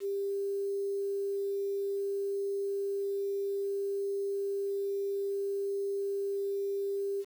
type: tone with quantisation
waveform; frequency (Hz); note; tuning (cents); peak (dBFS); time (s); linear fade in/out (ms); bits
sine; 397.3; G4; +23; -30; 0-7.25; 50; 9
effects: none